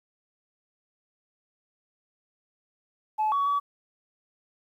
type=tone with pitch steps; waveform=sine; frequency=861 / 1126 / 1140 Hz; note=A5 / C#6 / C#6; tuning=-38 / +27 / +48 cents; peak=-21 dBFS; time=3.18-3.6 s; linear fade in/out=20 ms; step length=140 ms; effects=tanh soft clip ceiling -19 dBFS + 10-bit